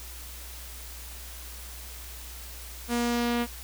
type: tone with low-pass filter sweep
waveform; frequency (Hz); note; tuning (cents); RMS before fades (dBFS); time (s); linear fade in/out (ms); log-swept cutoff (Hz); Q
sawtooth; 238.5; A#3; +40; -27; 2.88-3.47; 50; 11000 to 3000; 1.2
effects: added 60 Hz sine -42 dBFS peak until 3.63 s + white hiss -44 dBFS RMS until 3.63 s